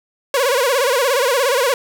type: tone with vibrato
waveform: sawtooth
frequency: 519 Hz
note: C5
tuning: 14 cents flat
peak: -10 dBFS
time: 0.34-1.74 s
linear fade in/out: 2 ms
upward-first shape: sine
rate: 17 Hz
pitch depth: 160 cents each way
effects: 8-bit